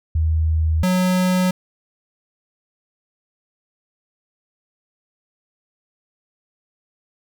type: tone pair in turn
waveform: sine / square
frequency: 79.5 / 183.38 Hz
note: D#2 / F#3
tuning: +38 / -15 cents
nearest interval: octave + major second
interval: 1447 cents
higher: second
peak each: -15 / -16 dBFS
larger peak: first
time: 0.15-0.83 / 0.83-1.51 s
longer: neither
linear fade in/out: 5 ms
effects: none